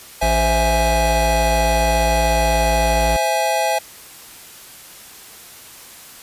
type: chord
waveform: square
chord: C augmented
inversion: none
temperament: equal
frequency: 523.3 / 659.3 / 830.6 Hz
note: C5 / E5 / G#5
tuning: 0 / 0 / 0 cents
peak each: -25 / -21 / -20 dBFS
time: 0.21-3.79 s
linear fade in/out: 10 ms
type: tone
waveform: square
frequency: 56.3 Hz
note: A1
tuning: 40 cents sharp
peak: -19 dBFS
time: 0.22-3.17 s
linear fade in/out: 10 ms
effects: white hiss -40 dBFS RMS until 6.22 s + resampled to 32000 Hz